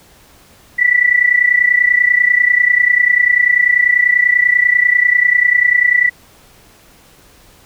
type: tone with amplitude modulation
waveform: sine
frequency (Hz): 1965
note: B6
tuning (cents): -9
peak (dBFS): -5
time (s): 0.78-6.1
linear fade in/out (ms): 20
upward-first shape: sine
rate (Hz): 30.2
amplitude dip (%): 80
effects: pink hiss -46 dBFS RMS until 7.65 s